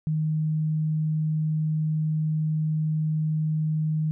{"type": "tone", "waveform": "sine", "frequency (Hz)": 155.56, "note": "D#3", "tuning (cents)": 0, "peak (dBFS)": -22, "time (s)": [0.07, 4.11], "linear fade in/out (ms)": 0, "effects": []}